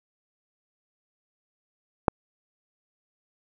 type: click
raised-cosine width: 1 ms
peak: -3 dBFS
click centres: 2.082 s
effects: none